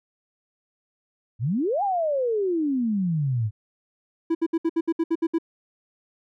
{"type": "exponential two-way sweep", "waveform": "sine", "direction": "up then down", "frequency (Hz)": [101.7, 833, 101.7], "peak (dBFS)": -21, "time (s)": [1.39, 3.51], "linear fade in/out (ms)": 50, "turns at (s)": 1.83}
{"type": "tone bursts", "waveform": "triangle", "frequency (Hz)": 329.6, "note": "E4", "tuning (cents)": 0, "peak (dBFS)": -17, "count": 10, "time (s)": [4.3, 5.385], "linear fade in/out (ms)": 10, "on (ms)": 50, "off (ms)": 65}
{"effects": []}